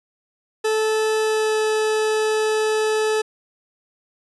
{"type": "tone with pitch glide", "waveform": "40% pulse", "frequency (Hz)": [435.7, 432.9], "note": ["A4", "A4"], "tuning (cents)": [-17, -28], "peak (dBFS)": -17, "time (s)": [0.64, 3.22], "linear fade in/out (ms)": 10, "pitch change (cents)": -11, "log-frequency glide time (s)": [1.2, 1.57], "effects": ["resampled to 24000 Hz"]}